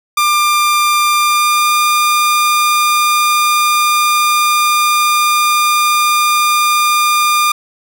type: tone with pitch glide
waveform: sawtooth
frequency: 1195 to 1204.7 Hz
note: D6 to D6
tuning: +30 to +44 cents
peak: -6 dBFS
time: 0.17-7.52 s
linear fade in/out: 5 ms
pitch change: +14 cents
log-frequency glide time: 1.15-1.74 s
effects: none